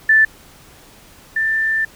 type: tone pair in turn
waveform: sine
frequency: 1760 / 1777.4 Hz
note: A6 / A6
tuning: 0 / +17 cents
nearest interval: unison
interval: 17 cents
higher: second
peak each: -8 / -15 dBFS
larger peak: first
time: 0.09-0.25 / 1.36-1.85 s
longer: second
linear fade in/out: 5 ms
effects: pink hiss -45 dBFS RMS until 1.95 s